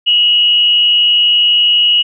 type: tone with frequency modulation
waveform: sine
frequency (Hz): 2900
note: F#7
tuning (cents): -35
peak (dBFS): -7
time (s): 0.06-2.03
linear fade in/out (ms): 20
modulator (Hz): 216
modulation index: 0.31
effects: none